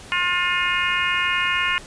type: harmonic tone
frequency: 356.1 Hz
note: F4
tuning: 34 cents sharp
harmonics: 3 / 4 / 5 / 6 / 7 / 8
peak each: -26 / -26 / -26 / -26 / -26 / -26 dBFS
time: 0.12-1.78 s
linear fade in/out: 0 ms
effects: pink hiss -41 dBFS RMS until 1.86 s + resampled to 22050 Hz